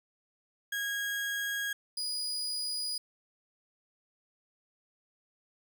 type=tone pair in turn; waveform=35% pulse; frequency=1641 / 4917 Hz; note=G#6 / D#8; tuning=-21 / -21 cents; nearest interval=octave + perfect fifth; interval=1900 cents; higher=second; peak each=-30 / -31 dBFS; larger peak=first; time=0.72-1.73 / 1.97-2.98 s; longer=neither; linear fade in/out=5 ms; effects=none

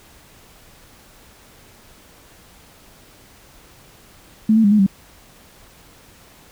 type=tone with pitch steps; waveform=sine; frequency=217.9 / 223.3 / 202.2 / 211.8 / 194.2 Hz; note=A3 / A3 / G#3 / G#3 / G3; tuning=-17 / +26 / -46 / +34 / -16 cents; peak=-10 dBFS; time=4.49-4.865 s; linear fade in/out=5 ms; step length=75 ms; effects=pink hiss -48 dBFS RMS until 6.51 s

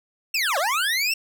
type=linear two-way sweep; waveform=25% pulse; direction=down then up; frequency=2752 to 527 to 2752 Hz; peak=-17 dBFS; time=0.34-1.14 s; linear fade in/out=5 ms; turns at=0.58 s; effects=none

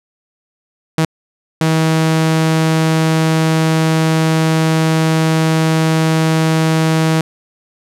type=tone bursts at uneven times; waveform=sawtooth; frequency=160 Hz; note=D#3; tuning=49 cents sharp; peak=-7 dBFS; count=2; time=0.98-1.05 / 1.61-7.21 s; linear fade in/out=2 ms; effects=low-pass 11000 Hz 12 dB/octave

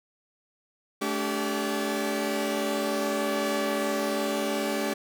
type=tone cluster; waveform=sawtooth; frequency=216.7 / 286.9 / 390.2 / 574 Hz; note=A3 / D4 / G4 / D5; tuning=-26 / -40 / -8 / -40 cents; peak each=-28 dBFS; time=1.01-4.94 s; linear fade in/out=10 ms; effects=none

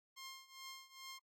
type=tone with tremolo; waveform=10% pulse; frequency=1063 Hz; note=C6; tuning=27 cents sharp; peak=-39 dBFS; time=0.16-1.19 s; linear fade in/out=20 ms; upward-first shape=triangle; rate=2.4 Hz; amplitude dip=90%; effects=AAC 64 kbps

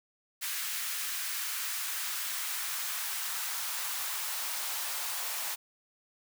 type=noise with high-pass filter sweep; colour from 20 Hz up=white; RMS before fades=-35 dBFS; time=0.41-5.56 s; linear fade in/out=20 ms; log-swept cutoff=1600 to 800 Hz; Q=1.3; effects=none

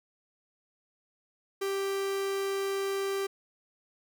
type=tone; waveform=45% pulse; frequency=392 Hz; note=G4; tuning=in tune; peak=-29 dBFS; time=1.61-3.27 s; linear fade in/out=10 ms; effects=none

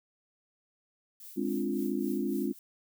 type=noise with tremolo; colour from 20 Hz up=violet; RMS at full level=-47 dBFS; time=1.2-2.59 s; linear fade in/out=2 ms; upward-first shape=sine; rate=3.6 Hz; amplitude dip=65%
type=chord; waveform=sine; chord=D half-diminished seventh; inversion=second; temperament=equal; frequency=207.7 / 261.6 / 293.7 / 349.2 Hz; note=Ab3 / C4 / D4 / F4; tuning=0 / 0 / 0 / 0 cents; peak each=-34 dBFS; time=1.36-2.53 s; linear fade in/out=20 ms
effects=none

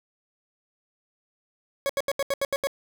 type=tone bursts; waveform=40% pulse; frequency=554.4 Hz; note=C#5; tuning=in tune; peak=-22 dBFS; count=8; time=1.86-2.671 s; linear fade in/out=0 ms; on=34 ms; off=77 ms; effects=none

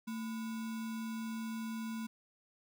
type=tone with sample-and-hold; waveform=sine; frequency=224.3 Hz; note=A3; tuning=34 cents sharp; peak=-37 dBFS; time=0.07-2.07 s; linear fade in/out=10 ms; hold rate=1225 Hz; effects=none

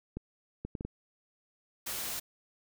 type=clicks; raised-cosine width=3 ms; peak=-24 dBFS; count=5; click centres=0.17 / 0.65 / 0.752 / 0.809 / 0.85 s
type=noise; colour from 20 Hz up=white; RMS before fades=-37 dBFS; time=1.86-2.2 s; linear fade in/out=10 ms
effects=none

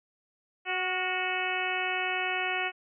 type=harmonic tone with a mistuned harmonic; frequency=370 Hz; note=F#4; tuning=in tune; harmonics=1 / 2 / 3 / 4 / 5 / 6 / 7 / 8; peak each=-38 / -34 / -40 / -36 / -36 / -35 / -34 / -39 dBFS; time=0.65-2.72 s; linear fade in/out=50 ms; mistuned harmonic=4; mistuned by=-37 cents; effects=none

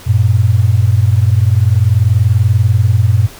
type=tone pair together; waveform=sine; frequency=95.1 / 115.5 Hz; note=F#2 / A#2; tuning=+48 / -16 cents; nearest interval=minor third; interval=336 cents; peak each=-10 dBFS; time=0.06-3.28 s; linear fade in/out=20 ms; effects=pink hiss -35 dBFS RMS until 3.39 s

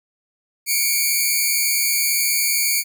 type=tone pair together; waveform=5% pulse; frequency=2209 / 2351 Hz; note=C#7 / D7; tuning=-7 / +1 cents; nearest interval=minor second; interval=108 cents; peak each=-10 dBFS; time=0.66-2.84 s; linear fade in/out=50 ms; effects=none

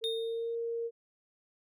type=tone with pitch glide; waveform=sine; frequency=452.4 to 464 Hz; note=A4 to A#4; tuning=+48 to -8 cents; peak=-32 dBFS; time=0.01-0.91 s; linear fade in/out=50 ms; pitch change=+44 cents; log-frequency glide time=0.13-0.52 s
type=tone with exponential decay; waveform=triangle; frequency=3675 Hz; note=A#7; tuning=25 cents flat; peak=-29 dBFS; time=0.04-0.55 s; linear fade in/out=0 ms; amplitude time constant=110 ms
effects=none

